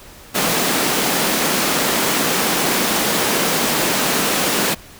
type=high-pass noise; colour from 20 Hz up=pink; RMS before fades=-18 dBFS; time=0.34-4.75 s; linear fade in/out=20 ms; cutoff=180 Hz; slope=24 dB/octave; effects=pink hiss -41 dBFS RMS until 4.99 s